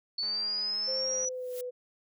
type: exponential sweep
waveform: sine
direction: up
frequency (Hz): 4435 to 5920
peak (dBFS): -29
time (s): 0.18-1.29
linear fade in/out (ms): 5
type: click train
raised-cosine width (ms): 0.5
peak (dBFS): -37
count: 215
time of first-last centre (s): 0.23-1.249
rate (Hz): 210
type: tone with pitch glide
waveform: sine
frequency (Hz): 525 to 497.5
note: C5 to B4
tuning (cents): +6 to +13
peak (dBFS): -34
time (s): 0.87-1.71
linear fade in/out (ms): 20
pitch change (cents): -93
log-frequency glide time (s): 1.05-1.55
type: noise with exponential growth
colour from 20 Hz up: blue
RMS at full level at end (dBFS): -41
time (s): 1.31-1.61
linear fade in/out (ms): 2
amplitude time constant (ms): 64
effects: none